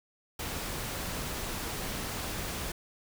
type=noise; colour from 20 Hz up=pink; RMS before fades=-36 dBFS; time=0.39-2.72 s; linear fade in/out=5 ms; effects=none